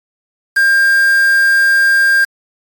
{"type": "tone with quantisation", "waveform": "triangle", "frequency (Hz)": 1600, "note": "G6", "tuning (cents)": 35, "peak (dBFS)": -6, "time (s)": [0.56, 2.25], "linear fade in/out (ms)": 10, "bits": 4, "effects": ["AAC 64 kbps"]}